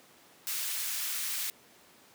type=high-pass noise; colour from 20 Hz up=white; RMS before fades=-34 dBFS; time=0.47-1.5 s; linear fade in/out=0 ms; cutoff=1600 Hz; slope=12 dB/octave; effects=pink hiss -58 dBFS RMS until 2.14 s + high-pass 200 Hz 12 dB/octave